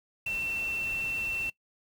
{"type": "tone in noise", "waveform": "sine", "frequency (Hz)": 2694, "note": "E7", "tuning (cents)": 37, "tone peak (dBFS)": -30, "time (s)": [0.26, 1.5], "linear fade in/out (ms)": 5, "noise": "pink", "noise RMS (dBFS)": -45, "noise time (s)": [0.26, 1.5], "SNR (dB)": 12, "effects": ["noise-tail reverb RT60 0.1 s tail -20 dB re dry"]}